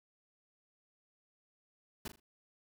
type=noise with echo; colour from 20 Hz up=pink; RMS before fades=-42 dBFS; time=2.05-2.08 s; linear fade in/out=5 ms; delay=40 ms; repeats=3; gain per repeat=-10 dB; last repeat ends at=2.2 s; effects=none